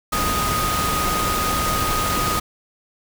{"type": "tone in noise", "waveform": "sine", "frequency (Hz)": 1244.5, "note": "D#6", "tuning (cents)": 0, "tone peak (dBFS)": -22, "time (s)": [0.12, 2.4], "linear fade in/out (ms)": 10, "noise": "pink", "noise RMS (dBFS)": -23, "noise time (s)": [0.12, 2.4], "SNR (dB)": -2, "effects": []}